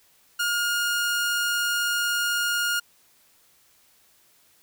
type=tone; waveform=sawtooth; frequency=1422 Hz; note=F6; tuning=31 cents sharp; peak=-19 dBFS; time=0.39-2.8 s; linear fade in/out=10 ms; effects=white hiss -60 dBFS RMS until 4.62 s